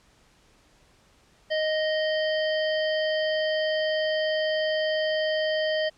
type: harmonic tone with a mistuned harmonic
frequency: 622.3 Hz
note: D#5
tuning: in tune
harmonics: 1 / 3 / 5 / 7 / 8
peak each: -24 / -31 / -33 / -40 / -41 dBFS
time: 1.5-5.9 s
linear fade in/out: 20 ms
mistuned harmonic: 7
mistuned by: +78 cents
effects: pink hiss -60 dBFS RMS until 5.97 s + low-pass 8000 Hz 12 dB/octave